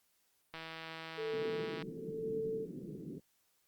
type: click train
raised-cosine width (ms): 0.3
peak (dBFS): -29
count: 209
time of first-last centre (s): 0.54-1.824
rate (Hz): 162
type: tone with tremolo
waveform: sine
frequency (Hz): 443.9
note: A4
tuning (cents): +15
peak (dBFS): -34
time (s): 1.17-2.66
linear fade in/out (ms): 20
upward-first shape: sine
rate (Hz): 1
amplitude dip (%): 80
type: band-pass noise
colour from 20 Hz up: pink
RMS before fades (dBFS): -46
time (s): 1.33-3.2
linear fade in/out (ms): 5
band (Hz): 140 to 420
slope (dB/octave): 48
effects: white hiss -75 dBFS RMS until 3.67 s + Opus 48 kbps